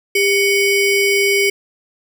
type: ring-modulated tone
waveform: square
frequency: 1318.5 Hz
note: E6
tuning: in tune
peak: -10 dBFS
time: 0.15-1.5 s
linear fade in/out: 5 ms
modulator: 919 Hz
effects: none

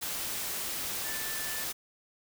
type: tone in noise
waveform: sine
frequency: 1760 Hz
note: A6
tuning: in tune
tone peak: -41 dBFS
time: 1.04-1.65 s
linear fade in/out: 20 ms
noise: white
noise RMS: -35 dBFS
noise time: 0.01-1.73 s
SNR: -9 dB
effects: none

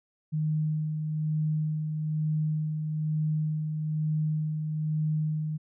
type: tone with tremolo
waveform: sine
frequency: 154.4 Hz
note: D#3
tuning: 13 cents flat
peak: -24 dBFS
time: 0.32-5.58 s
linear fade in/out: 20 ms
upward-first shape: sine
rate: 1.1 Hz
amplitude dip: 40%
effects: none

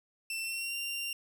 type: tone with pitch glide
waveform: sawtooth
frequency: 2682 to 2775 Hz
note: E7 to F7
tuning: +29 to -12 cents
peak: -31 dBFS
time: 0.3-1.13 s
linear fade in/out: 2 ms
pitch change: +59 cents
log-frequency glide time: 0.42-0.76 s
effects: none

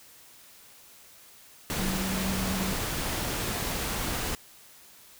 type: tone in noise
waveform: sine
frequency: 190 Hz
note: F#3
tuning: 46 cents sharp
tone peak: -30 dBFS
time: 1.79-2.73 s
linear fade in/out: 0 ms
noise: pink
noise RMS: -31 dBFS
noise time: 1.7-4.35 s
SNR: -2 dB
effects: white hiss -53 dBFS RMS until 5.19 s

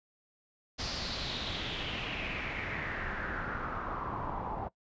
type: noise with low-pass filter sweep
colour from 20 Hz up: pink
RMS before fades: -37 dBFS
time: 0.78-4.69 s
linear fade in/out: 20 ms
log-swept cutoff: 5000 to 850 Hz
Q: 4.1
effects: noise-tail reverb RT60 0.1 s tail -21 dB re dry + resampled to 16000 Hz

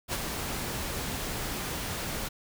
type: noise with ADSR envelope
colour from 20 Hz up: pink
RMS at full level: -29 dBFS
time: 0.08-2.29 s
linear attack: 52 ms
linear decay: 38 ms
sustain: -5 dB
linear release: 16 ms
effects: none

